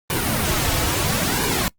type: noise with flanger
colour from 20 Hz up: pink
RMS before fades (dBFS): -21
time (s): 0.1-1.68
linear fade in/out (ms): 0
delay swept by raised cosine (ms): 1.5 to 5.1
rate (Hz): 0.75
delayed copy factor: -0.65
effects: noise-tail reverb RT60 0.1 s tail -24 dB re dry + Opus 32 kbps